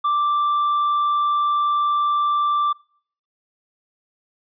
triangle tone, 1174.7 Hz, D6, in tune, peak -15 dBFS, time 0.04-2.73 s, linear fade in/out 10 ms, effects noise-tail reverb RT60 0.6 s tail -26 dB re dry + resampled to 11025 Hz

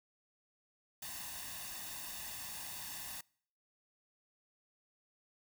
white noise with comb filter, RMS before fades -45 dBFS, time 1.02-3.21 s, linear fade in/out 5 ms, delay 1.1 ms, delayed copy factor +0.7, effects noise-tail reverb RT60 0.6 s tail -26 dB re dry

